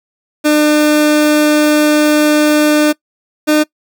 30% pulse tone pair in turn, 300.8 / 303.8 Hz, D4 / D#4, +42 / -41 cents, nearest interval unison, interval 17 cents, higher second, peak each -5 dBFS, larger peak neither, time 0.44-2.93 / 3.47-3.64 s, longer first, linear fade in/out 20 ms, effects noise-tail reverb RT60 0.1 s tail -23 dB re dry

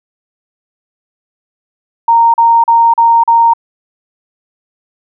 sine tone bursts, 926 Hz, A#5, 12 cents flat, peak -4 dBFS, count 5, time 2.08-3.536 s, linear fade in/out 5 ms, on 260 ms, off 39 ms, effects none

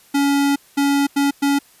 square tone bursts at uneven times, 281.5 Hz, C#4, 27 cents sharp, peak -15 dBFS, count 4, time 0.14-0.56 / 0.77-1.07 / 1.16-1.31 / 1.42-1.59 s, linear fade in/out 10 ms, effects white hiss -51 dBFS RMS until 1.8 s + resampled to 32000 Hz

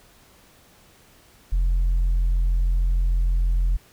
sine tone, 43.21 Hz, F1, 18 cents flat, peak -15 dBFS, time 1.52-3.77 s, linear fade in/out 10 ms, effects tanh soft clip ceiling -16 dBFS + pink hiss -54 dBFS RMS until 3.92 s

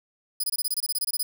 5% pulse tone bursts, 4978 Hz, D#8, in tune, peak -17 dBFS, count 14, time 0.4-1.23 s, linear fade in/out 5 ms, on 37 ms, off 24 ms, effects none

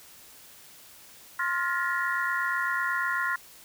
sine tone cluster, 1055 / 1408 / 1729 / 1839 / 1907 Hz, C6 / F6 / A6 / A#6 / A#6, +14 / +14 / -31 / -24 / +39 cents, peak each -31 / -29 / -34 / -36 / -33 dBFS, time 1.39-3.36 s, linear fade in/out 5 ms, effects white hiss -51 dBFS RMS until 3.64 s

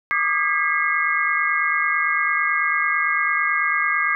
sine tone cluster, 1178 / 1227 / 1629 / 1989 / 2146 Hz, D6 / D#6 / G#6 / B6 / C7, +5 / -25 / -34 / +12 / +43 cents, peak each -26 / -25 / -23 / -25 / -23 dBFS, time 0.11-4.15 s, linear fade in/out 0 ms, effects none

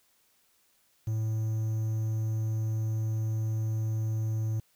triangle tone with quantisation, 110 Hz, A2, in tune, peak -25 dBFS, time 1.07-4.6 s, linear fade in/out 5 ms, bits 9, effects white hiss -68 dBFS RMS until 4.75 s

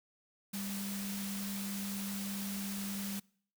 sine tone in noise, 198.5 Hz, G3, 22 cents sharp, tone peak -38 dBFS, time 0.53-3.2 s, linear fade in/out 10 ms, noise white, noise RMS -43 dBFS, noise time 0.53-3.2 s, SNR +2 dB, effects noise-tail reverb RT60 0.6 s tail -26 dB re dry

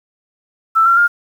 sine tone with pitch steps, 1326 / 1367.2 / 1409.7 Hz, E6 / F6 / F6, +10 / -37 / +16 cents, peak -8 dBFS, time 0.75-1.08 s, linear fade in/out 20 ms, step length 110 ms, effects 7-bit

